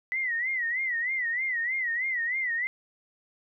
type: tone with vibrato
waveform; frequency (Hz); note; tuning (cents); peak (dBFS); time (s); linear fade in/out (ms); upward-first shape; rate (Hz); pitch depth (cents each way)
sine; 1975.5; B6; 0; -26; 0.12-2.67; 0; sine; 3.2; 130
effects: none